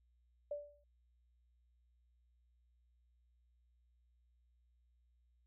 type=tone with exponential decay; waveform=sine; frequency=583 Hz; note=D5; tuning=13 cents flat; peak=-36 dBFS; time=0.51-0.84 s; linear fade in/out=5 ms; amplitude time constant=71 ms; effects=added 60 Hz sine -70 dBFS peak until 5.46 s